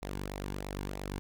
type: tone with flanger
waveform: sawtooth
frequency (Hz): 48.7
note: G1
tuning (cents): -11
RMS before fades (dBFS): -39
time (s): 0.02-1.19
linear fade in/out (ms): 0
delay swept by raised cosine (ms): 0.63 to 1.63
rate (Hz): 3.1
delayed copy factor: -0.6
effects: none